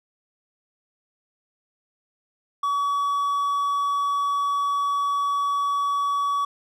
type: tone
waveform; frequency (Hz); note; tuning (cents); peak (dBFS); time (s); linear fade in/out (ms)
triangle; 1135; C#6; +41; -19; 2.63-6.45; 5
effects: none